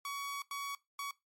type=tone bursts at uneven times; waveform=sawtooth; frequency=1126 Hz; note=C#6; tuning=27 cents sharp; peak=-34 dBFS; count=3; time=0.05-0.42 / 0.51-0.75 / 0.99-1.11 s; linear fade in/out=2 ms; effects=noise-tail reverb RT60 0.2 s tail -20 dB re dry + MP3 64 kbps